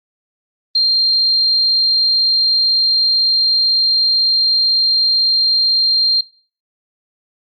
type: tone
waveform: sine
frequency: 4186 Hz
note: C8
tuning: in tune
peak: -10 dBFS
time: 0.75-6.21 s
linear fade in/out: 5 ms
effects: noise-tail reverb RT60 0.4 s tail -20 dB re dry + Opus 24 kbps